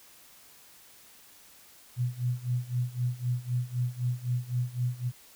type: tone with tremolo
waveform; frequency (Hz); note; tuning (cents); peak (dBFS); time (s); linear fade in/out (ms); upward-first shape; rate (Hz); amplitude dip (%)
sine; 123.47; B2; 0; -24; 1.96-5.12; 50; sine; 3.9; 90
effects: white hiss -55 dBFS RMS until 5.35 s